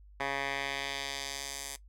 10% pulse tone with band-pass filter sweep, 138.59 Hz, C#3, in tune, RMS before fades -37 dBFS, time 0.2-1.76 s, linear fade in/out 2 ms, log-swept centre 1500 to 8700 Hz, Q 1.1, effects noise-tail reverb RT60 0.1 s tail -17 dB re dry + added 50 Hz sine -52 dBFS peak until 1.88 s

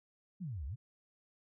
sine exponential two-way sweep, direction down then up, 203.8 to 61.74 to 136.7 Hz, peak -38 dBFS, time 0.4-0.76 s, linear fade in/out 20 ms, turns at 0.66 s, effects none

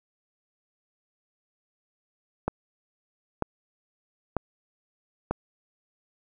click train, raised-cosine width 1 ms, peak -11 dBFS, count 4, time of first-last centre 2.48-5.31 s, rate 1.06 Hz, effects none

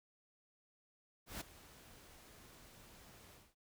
pink noise with ADSR envelope, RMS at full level -43 dBFS, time 1.26-3.55 s, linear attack 150 ms, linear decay 8 ms, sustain -17 dB, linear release 220 ms, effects none

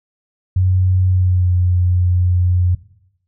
sine tone with pitch glide, 92.5 to 89.66 Hz, F#2 to F2, 0 to +46 cents, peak -11 dBFS, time 0.56-2.75 s, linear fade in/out 5 ms, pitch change -54 cents, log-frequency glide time 1.08-1.55 s, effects noise-tail reverb RT60 0.8 s tail -17 dB re dry

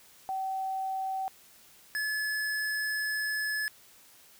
sine / square tone pair in turn, 766 / 1715.2 Hz, G5 / A6, -40 / -45 cents, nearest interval octave + major second, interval 1395 cents, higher second, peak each -30 / -30 dBFS, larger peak neither, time 0.29-1.28 / 1.95-3.68 s, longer second, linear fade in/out 0 ms, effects white hiss -57 dBFS RMS until 4.39 s

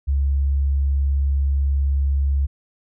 sine tone, 69.3 Hz, C#2, in tune, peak -16 dBFS, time 0.07-2.47 s, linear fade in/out 20 ms, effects none

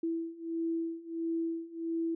sine beating tone pair, 329.6 / 331.1 Hz, E4 / E4, 0 / +8 cents, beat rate 1.5 Hz, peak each -36 / -34 dBFS, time 0.03-2.15 s, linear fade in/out 5 ms, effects none

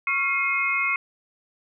sine tone cluster, 1112 / 1386 / 2147 / 2513 Hz, C#6 / F6 / C7 / D#7, +5 / -14 / +44 / +17 cents, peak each -29 / -32 / -23 / -27 dBFS, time 0.07-0.96 s, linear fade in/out 2 ms, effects none

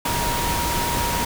sine tone in noise, 947 Hz, A#5, 27 cents sharp, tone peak -25 dBFS, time 0.05-1.25 s, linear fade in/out 5 ms, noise pink, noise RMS -24 dBFS, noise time 0.05-1.25 s, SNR -4 dB, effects none

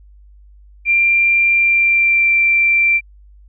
sine tone with pitch glide, 2376 to 2354 Hz, D7 to D7, +20 to +3 cents, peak -10 dBFS, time 0.85-3.01 s, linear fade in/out 50 ms, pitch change -17 cents, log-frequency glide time 1.54-2.31 s, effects added 50 Hz sine -41 dBFS peak until 3.48 s

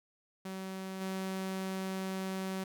sawtooth tone with level steps, 189.9 Hz, F#3, 45 cents sharp, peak -35 / -31 dBFS, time 0.45-2.64 s, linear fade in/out 5 ms, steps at 1 s, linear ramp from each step 20 ms, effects none

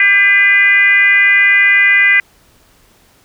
sine tone with frequency modulation, 2013 Hz, B6, 33 cents sharp, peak -6 dBFS, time 0-2.2 s, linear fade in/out 2 ms, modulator 418 Hz, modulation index 0.81, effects pink hiss -50 dBFS RMS until 3.24 s

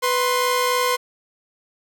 sawtooth tone pair together, 495.7 / 1055 Hz, B4 / C6, +6 / +14 cents, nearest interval octave + minor second, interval 1308 cents, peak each -17 dBFS, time 0.02-0.97 s, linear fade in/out 20 ms, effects none

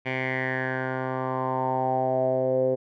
10% pulse tone with low-pass filter sweep, 130 Hz, C3, 11 cents flat, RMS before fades -26 dBFS, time 0.05-2.76 s, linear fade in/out 20 ms, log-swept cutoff 2400 to 480 Hz, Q 6, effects none

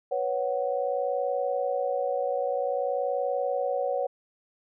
sine chord, B suspended second, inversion none, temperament equal with one note detuned, 493.9 / 554.4 / 743.8 Hz, B4 / C#5 / F#5, 0 / 0 / +9 cents, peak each -30 / -28 / -31 dBFS, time 0.11-4.07 s, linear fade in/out 10 ms, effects none

